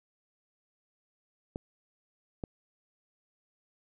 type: clicks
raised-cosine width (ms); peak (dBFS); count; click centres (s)
2; -22 / -22; 2; 1.559 / 2.438
effects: none